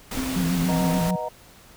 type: noise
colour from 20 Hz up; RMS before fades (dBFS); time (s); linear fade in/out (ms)
pink; -31; 0.11-1.11; 5
type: tone with tremolo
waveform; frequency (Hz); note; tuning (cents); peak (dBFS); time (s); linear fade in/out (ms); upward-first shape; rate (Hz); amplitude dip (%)
sine; 261.1; C4; -3; -25; 0.17-0.98; 0; sine; 9.1; 25
type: tone with vibrato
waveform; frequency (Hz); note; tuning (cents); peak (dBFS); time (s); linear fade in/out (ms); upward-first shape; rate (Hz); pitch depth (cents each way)
sine; 174.61; F3; 0; -21; 0.36-1.16; 5; square; 7; 65
type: chord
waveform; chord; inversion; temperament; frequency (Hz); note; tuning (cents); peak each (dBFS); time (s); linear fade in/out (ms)
sine; B major seventh; none; equal; 493.9 / 622.3 / 740 / 932.3; B4 / D#5 / F#5 / A#5; 0 / 0 / 0 / 0; -34 / -30 / -35 / -31; 0.68-1.29; 10
effects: pink hiss -50 dBFS RMS until 1.76 s